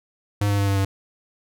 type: tone with pitch steps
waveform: square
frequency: 102.3 / 101.07 / 99.85 / 98.64 / 97.45 Hz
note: G#2 / G#2 / G2 / G2 / G2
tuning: -26 / -47 / +32 / +11 / -10 cents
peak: -19 dBFS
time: 0.41-0.85 s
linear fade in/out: 5 ms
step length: 88 ms
effects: none